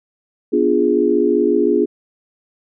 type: chord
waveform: sine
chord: B diminished seventh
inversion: none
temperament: equal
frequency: 246.9 / 293.7 / 349.2 / 415.3 Hz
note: B3 / D4 / F4 / Ab4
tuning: 0 / 0 / 0 / 0 cents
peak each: -20 / -19 / -17 / -16 dBFS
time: 0.52-1.86 s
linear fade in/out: 20 ms
effects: none